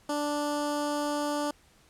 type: tone with notch filter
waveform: 15% pulse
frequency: 293.3 Hz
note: D4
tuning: 2 cents flat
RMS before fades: -30 dBFS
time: 0.09-1.51 s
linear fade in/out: 5 ms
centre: 2400 Hz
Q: 1.5
effects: pink hiss -61 dBFS RMS until 1.89 s + low-pass 11000 Hz 12 dB/octave